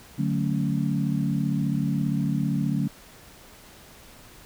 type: chord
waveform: sine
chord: D major seventh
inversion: none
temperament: equal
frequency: 146.83 / 185 / 220 / 277.2 Hz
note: D3 / F#3 / A3 / C#4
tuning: 0 / 0 / 0 / 0 cents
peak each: -26 / -28 / -28 / -30 dBFS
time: 0.18-2.88 s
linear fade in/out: 10 ms
effects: pink hiss -49 dBFS RMS until 4.45 s